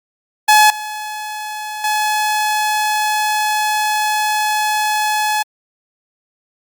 sawtooth tone with level steps, 851 Hz, G#5, 42 cents sharp, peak -3 / -20 / -11 dBFS, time 0.48-5.43 s, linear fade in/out 10 ms, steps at 0.7 / 1.84 s, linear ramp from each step 2 ms, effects Opus 48 kbps

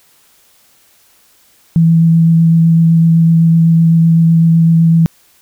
sine tone with vibrato, 164.81 Hz, E3, in tune, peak -5 dBFS, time 1.76-5.06 s, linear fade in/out 0 ms, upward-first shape sine, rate 7.9 Hz, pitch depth 11 cents each way, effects white hiss -50 dBFS RMS until 5.41 s

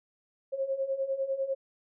sine beating tone pair, 533 / 543 Hz, C5 / C#5, +32 / -36 cents, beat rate 10 Hz, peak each -34 / -30 dBFS, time 0.52-1.55 s, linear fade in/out 20 ms, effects none

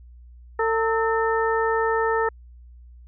harmonic tone with a mistuned harmonic, 450 Hz, A4, 39 cents sharp, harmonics 1 / 2 / 3 / 4, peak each -22 / -25 / -27 / -28 dBFS, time 0.59-2.29 s, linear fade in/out 5 ms, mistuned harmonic 3, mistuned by -60 cents, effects added 60 Hz sine -43 dBFS peak until 3.07 s

